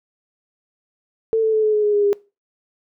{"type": "tone with pitch steps", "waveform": "sine", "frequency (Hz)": [446.9, 440.7, 434.7, 428.7, 422.8, 417, 411.2, 405.6], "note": ["A4", "A4", "A4", "A4", "G#4", "G#4", "G#4", "G#4"], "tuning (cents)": [27, 3, -21, -45, 31, 7, -17, -41], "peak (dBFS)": -14, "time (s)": [1.33, 2.13], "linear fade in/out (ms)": 0, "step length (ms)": 100, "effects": ["noise-tail reverb RT60 0.3 s tail -23 dB re dry"]}